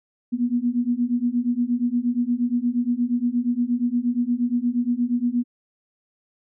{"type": "beating tone pair", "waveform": "sine", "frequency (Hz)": [237.4, 245.9], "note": ["A#3", "B3"], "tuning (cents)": [32, -7], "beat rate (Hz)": 8.5, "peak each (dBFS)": [-23, -22], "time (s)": [0.32, 5.44], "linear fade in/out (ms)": 20, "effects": []}